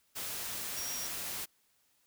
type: tone in noise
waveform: sine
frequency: 5650 Hz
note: F8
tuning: 19 cents sharp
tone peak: -39 dBFS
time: 0.76-1.08 s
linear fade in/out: 20 ms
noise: white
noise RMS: -39 dBFS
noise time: 0.15-1.46 s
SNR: -3 dB
effects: white hiss -72 dBFS RMS until 2.06 s